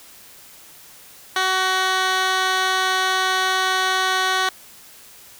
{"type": "tone with band-pass filter", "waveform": "15% pulse", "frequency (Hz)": 375.2, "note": "F#4", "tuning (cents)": 24, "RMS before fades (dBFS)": -20, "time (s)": [1.36, 4.49], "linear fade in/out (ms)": 2, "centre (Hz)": 2600, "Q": 0.83, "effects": ["white hiss -45 dBFS RMS until 5.39 s"]}